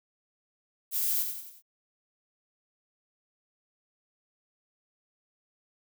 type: noise with echo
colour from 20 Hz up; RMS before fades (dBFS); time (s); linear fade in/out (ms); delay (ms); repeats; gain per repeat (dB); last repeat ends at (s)
violet; -29; 0.91-1.26; 50; 91; 4; -6; 1.624
effects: none